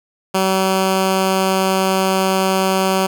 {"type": "tone", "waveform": "10% pulse", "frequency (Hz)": 190.2, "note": "F#3", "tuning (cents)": 48, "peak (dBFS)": -6, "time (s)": [0.34, 3.07], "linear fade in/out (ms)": 10, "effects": []}